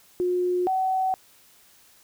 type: tone pair in turn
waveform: sine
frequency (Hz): 359.4 / 755.4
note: F4 / F#5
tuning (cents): +50 / +36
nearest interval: octave + minor second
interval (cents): 1286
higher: second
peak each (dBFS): -21 / -21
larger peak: neither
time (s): 0.2-0.67 / 0.67-1.14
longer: neither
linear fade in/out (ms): 0
effects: white hiss -56 dBFS RMS until 2.03 s